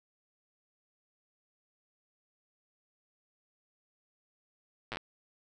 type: slowing click train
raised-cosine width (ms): 0.3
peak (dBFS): -21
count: 6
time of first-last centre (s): 4.92-4.971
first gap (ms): 8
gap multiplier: 1.12
effects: none